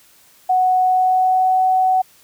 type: tone with pitch glide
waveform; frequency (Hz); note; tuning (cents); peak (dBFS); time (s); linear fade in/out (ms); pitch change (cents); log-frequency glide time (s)
sine; 740 to 748.6; F#5 to F#5; 0 to +20; -12; 0.49-2.02; 10; +20; 0.82-1.6
effects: white hiss -51 dBFS RMS until 2.23 s